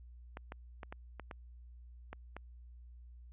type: clicks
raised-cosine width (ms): 0.5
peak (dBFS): -29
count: 8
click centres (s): 0.371 / 0.521 / 0.832 / 0.925 / 1.197 / 1.312 / 2.13 / 2.366
effects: added 60 Hz sine -51 dBFS peak until 3.32 s + resampled to 8000 Hz